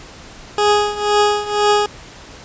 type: tone with tremolo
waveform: 20% pulse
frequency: 415.3 Hz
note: G#4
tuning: in tune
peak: -5 dBFS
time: 0.58-1.86 s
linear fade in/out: 2 ms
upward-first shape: triangle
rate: 2 Hz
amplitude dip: 85%
effects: pink hiss -38 dBFS RMS until 2.44 s + resampled to 16000 Hz